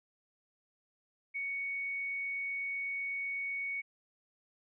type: tone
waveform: sine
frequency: 2228 Hz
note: C#7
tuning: 8 cents sharp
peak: -34 dBFS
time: 1.34-3.82 s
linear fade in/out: 20 ms
effects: none